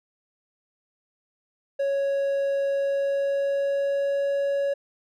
triangle tone with pitch glide, 554.4 to 559.5 Hz, C#5 to C#5, 0 to +16 cents, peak -20 dBFS, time 1.79-4.74 s, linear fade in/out 10 ms, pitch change +16 cents, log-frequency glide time 2.67-4.3 s, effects none

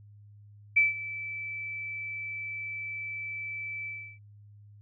sine tone with ADSR envelope, 2317 Hz, D7, 24 cents flat, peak -17 dBFS, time 0.76-4.19 s, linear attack 12 ms, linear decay 160 ms, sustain -17 dB, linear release 330 ms, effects added 103 Hz sine -50 dBFS peak until 4.81 s

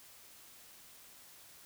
silence, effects white hiss -57 dBFS RMS until 1.65 s

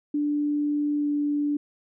sine tone with pitch glide, 293.7 to 292 Hz, D4 to D4, 0 to -10 cents, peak -22 dBFS, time 0.14-1.57 s, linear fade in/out 5 ms, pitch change -10 cents, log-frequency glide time 0.98-1.06 s, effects none

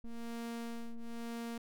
square ring-modulated tone, 116.54 Hz, A#2, in tune, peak -37 dBFS, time 0.04-1.58 s, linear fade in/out 5 ms, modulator 116 Hz, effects none

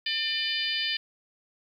harmonic tone, 599 Hz, D5, 34 cents sharp, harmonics 3 / 4 / 5 / 6 / 7 / 8, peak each -34 / -34 / -31 / -34 / -37 / -33 dBFS, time 0.06-0.97 s, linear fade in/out 5 ms, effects 10-bit

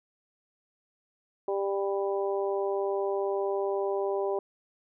harmonic tone, 197.6 Hz, G3, 14 cents sharp, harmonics 2 / 3 / 4 / 5, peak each -28 / -33 / -36 / -39 dBFS, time 1.48-4.39 s, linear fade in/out 2 ms, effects none

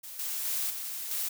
blue noise with level steps, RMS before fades -43 / -34 / -31 / -37 / -32 dBFS, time 0.03-1.29 s, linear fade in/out 10 ms, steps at 0.19 / 0.45 / 0.7 / 1.11 s, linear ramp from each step 2 ms, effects none

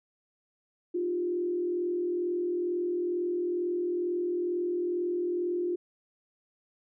sine tone with frequency modulation, 352.4 Hz, F4, 16 cents sharp, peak -27 dBFS, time 0.94-5.76 s, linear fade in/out 10 ms, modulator 42.2 Hz, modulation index 0.51, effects none

